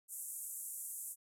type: band-pass noise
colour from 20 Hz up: white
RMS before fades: -45 dBFS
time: 0.08-1.16 s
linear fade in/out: 50 ms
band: 7400 to 13000 Hz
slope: 48 dB/octave
effects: none